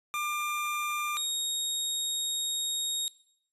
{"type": "tone pair in turn", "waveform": "25% pulse", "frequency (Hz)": [1196, 3750], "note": ["D6", "A#7"], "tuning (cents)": [31, 10], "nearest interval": "octave + minor sixth", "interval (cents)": 1979, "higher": "second", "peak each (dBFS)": -26, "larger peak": "neither", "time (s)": [[0.14, 1.17], [1.17, 3.08]], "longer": "second", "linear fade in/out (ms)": 0, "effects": ["noise-tail reverb RT60 0.7 s tail -19 dB re dry", "resampled to 32000 Hz"]}